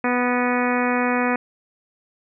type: harmonic tone with a mistuned harmonic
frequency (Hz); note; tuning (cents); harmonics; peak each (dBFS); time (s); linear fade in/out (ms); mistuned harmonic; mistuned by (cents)
246.9; B3; 0; 1 / 2 / 3 / 4 / 5 / 6 / 7 / 8 / 9 / 10; -22 / -25 / -27 / -28 / -29 / -30 / -30 / -31 / -32 / -32; 0.04-1.36; 2; 8; -31
effects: none